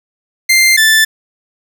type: tone pair in turn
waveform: sawtooth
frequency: 2093 / 1760 Hz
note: C7 / A6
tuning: 0 / 0 cents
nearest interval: minor third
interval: 300 cents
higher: first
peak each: -3 dBFS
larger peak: neither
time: 0.49-0.77 / 0.77-1.05 s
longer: neither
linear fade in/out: 10 ms
effects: none